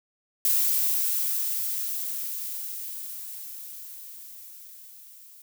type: noise with level ramp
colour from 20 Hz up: violet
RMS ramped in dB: -22 to -50 dBFS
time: 0.45-5.42 s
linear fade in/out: 2 ms
effects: none